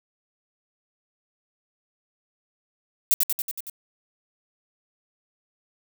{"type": "noise with echo", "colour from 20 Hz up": "violet", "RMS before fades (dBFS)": -18, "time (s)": [3.11, 3.14], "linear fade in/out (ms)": 0, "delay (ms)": 93, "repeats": 6, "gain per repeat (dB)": -3, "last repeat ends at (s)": 3.698, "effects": []}